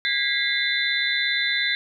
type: tone cluster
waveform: sine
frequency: 1632 / 1970 / 2107 / 3568 / 4006 Hz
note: G#6 / B6 / C7 / A7 / B7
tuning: -31 / -5 / +12 / +23 / +24 cents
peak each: -27 dBFS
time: 0.05-1.75 s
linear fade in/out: 0 ms
effects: none